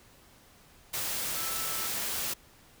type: tone in noise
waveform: sine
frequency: 1318.5 Hz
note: E6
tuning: in tune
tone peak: -42 dBFS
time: 1.36-1.88 s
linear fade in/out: 10 ms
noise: white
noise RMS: -33 dBFS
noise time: 0.93-2.34 s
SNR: -12 dB
effects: pink hiss -58 dBFS RMS until 2.8 s